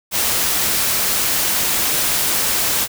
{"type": "noise", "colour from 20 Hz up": "white", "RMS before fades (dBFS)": -18, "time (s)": [0.11, 2.88], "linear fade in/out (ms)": 50, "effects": []}